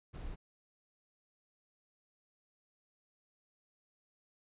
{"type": "noise", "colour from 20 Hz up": "brown", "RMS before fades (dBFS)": -43, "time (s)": [0.13, 0.36], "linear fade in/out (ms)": 20, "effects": ["resampled to 8000 Hz"]}